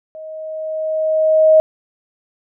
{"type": "tone with level ramp", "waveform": "sine", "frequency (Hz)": 629, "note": "D#5", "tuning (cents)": 19, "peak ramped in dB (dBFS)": [-30, -5], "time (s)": [0.15, 1.6], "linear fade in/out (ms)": 0, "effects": []}